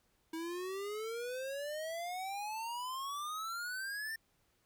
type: exponential sweep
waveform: square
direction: up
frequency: 320 to 1815 Hz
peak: -39 dBFS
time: 0.33-4.16 s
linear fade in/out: 5 ms
effects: pink hiss -75 dBFS RMS until 4.65 s